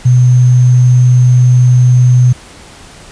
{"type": "tone with sample-and-hold", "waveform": "sine", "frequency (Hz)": 124.3, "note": "B2", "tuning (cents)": 12, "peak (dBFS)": -3, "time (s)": [0.05, 2.33], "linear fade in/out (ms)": 10, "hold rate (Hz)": 6300, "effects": ["pink hiss -35 dBFS RMS until 3.11 s", "resampled to 22050 Hz"]}